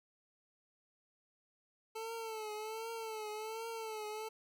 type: tone with vibrato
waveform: 25% pulse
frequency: 440.6 Hz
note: A4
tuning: 2 cents sharp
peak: -37 dBFS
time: 1.95-4.29 s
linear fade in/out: 10 ms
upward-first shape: triangle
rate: 1.3 Hz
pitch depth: 77 cents each way
effects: none